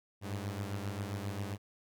sawtooth beating tone pair, 98.3 / 105.8 Hz, G2 / G#2, +5 / +33 cents, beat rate 7.5 Hz, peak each -34 / -37 dBFS, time 0.21-1.58 s, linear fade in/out 50 ms, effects none

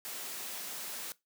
white noise, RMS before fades -41 dBFS, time 0.05-1.12 s, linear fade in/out 0 ms, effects noise-tail reverb RT60 0.2 s tail -20 dB re dry + high-pass 200 Hz 12 dB/octave

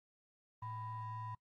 triangle ring-modulated tone, 441 Hz, A4, 4 cents sharp, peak -37 dBFS, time 0.62-1.35 s, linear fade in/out 5 ms, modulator 553 Hz, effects noise-tail reverb RT60 0.1 s tail -25 dB re dry + Opus 32 kbps

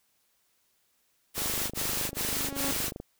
white noise bursts, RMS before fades -31 dBFS, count 4, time 1.34-2.916 s, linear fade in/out 50 ms, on 370 ms, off 32 ms
click train, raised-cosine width 2 ms, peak -24 dBFS, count 42, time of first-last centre 1.38-3.001 s, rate 25.3 Hz
sawtooth tone with exponential growth, 277.2 Hz, C#4, in tune, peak -26 dBFS, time 1.83-2.71 s, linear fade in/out 0 ms, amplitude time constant 190 ms
effects white hiss -71 dBFS RMS until 3.19 s

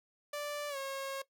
sawtooth tone with pitch glide, 586 to 543.6 Hz, D5 to C#5, -4 to -34 cents, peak -33 dBFS, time 0.33-1.22 s, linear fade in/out 5 ms, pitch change -130 cents, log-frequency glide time 0.69-0.77 s, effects noise-tail reverb RT60 0.1 s tail -17 dB re dry

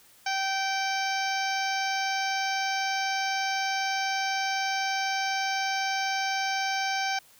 harmonic tone, 776 Hz, G5, 18 cents flat, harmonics 1 / 2 / 3 / 4 / 5 / 6 / 7 / 8, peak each -29 / -32 / -34 / -39 / -42 / -39 / -37 / -40 dBFS, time 0.26-7.19 s, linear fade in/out 5 ms, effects white hiss -57 dBFS RMS until 7.39 s

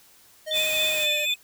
square tone with pitch glide, 622.3 to 596.3 Hz, D#5 to D5, 0 to +26 cents, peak -31 dBFS, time 0.46-1.26 s, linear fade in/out 20 ms, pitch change -74 cents, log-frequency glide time 0.92-1.09 s
sine tone with tremolo, 3520 Hz, A7, in tune, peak -22 dBFS, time 0.51-1.34 s, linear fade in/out 2 ms, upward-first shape sine, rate 3.9 Hz, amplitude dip 60%
white noise, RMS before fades -34 dBFS, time 0.52-1.08 s, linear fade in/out 50 ms
square tone with vibrato, 2496 Hz, D#7, 5 cents sharp, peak -26 dBFS, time 0.53-1.36 s, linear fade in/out 50 ms, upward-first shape sine, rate 15 Hz, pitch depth 35 cents each way
effects white hiss -55 dBFS RMS until 1.43 s

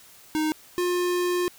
square tone pair in turn, 310 / 355.8 Hz, D#4 / F4, -6 / +32 cents, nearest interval major second, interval 238 cents, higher second, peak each -23 dBFS, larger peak neither, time 0.35-0.52 / 0.78-1.48 s, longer second, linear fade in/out 0 ms, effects white hiss -51 dBFS RMS until 1.58 s

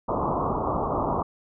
white low-pass noise, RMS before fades -26 dBFS, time 0.08-1.23 s, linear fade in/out 10 ms, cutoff 1200 Hz, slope 96 dB/octave, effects none

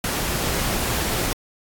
pink noise, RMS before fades -24 dBFS, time 0.04-1.33 s, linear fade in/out 2 ms, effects AAC 64 kbps

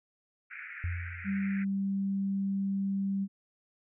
white band-pass noise, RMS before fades -44 dBFS, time 0.5-1.65 s, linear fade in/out 20 ms, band 1400 to 2400 Hz, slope 96 dB/octave
sine tone with exponential decay, 87.31 Hz, F2, in tune, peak -28 dBFS, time 0.84-1.81 s, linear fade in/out 0 ms, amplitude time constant 210 ms
sine tone, 196 Hz, G3, in tune, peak -28 dBFS, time 1.24-3.28 s, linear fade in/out 50 ms
effects none

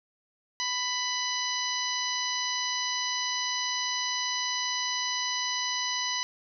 harmonic tone with a mistuned harmonic, 993 Hz, B5, 9 cents sharp, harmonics 1 / 2 / 3 / 4 / 5 / 6, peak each -35 / -35 / -35 / -35 / -35 / -35 dBFS, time 0.6-6.23 s, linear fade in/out 0 ms, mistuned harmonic 4, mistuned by +25 cents, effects none

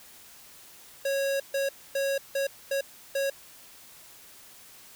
square tone bursts at uneven times, 550 Hz, C#5, 14 cents flat, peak -26 dBFS, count 6, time 1.05-1.4 / 1.54-1.69 / 1.95-2.18 / 2.35-2.47 / 2.71-2.81 / 3.15-3.3 s, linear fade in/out 5 ms, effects white hiss -51 dBFS RMS until 4.95 s

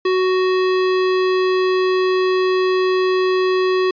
square tone, 371.6 Hz, F#4, 7 cents sharp, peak -15 dBFS, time 0.05-3.91 s, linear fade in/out 5 ms, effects resampled to 11025 Hz

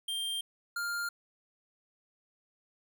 square tone pair in turn, 3180 / 1402.3 Hz, G7 / F6, +24 / +7 cents, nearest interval octave + major second, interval 1417 cents, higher first, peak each -33 / -33 dBFS, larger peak neither, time 0.08-0.41 / 0.76-1.09 s, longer neither, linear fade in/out 5 ms, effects none

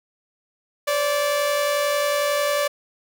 sawtooth tone pair together, 529.9 / 581 Hz, C5 / D5, +22 / -19 cents, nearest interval major second, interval 159 cents, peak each -26 / -16 dBFS, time 0.87-2.68 s, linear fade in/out 10 ms, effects none

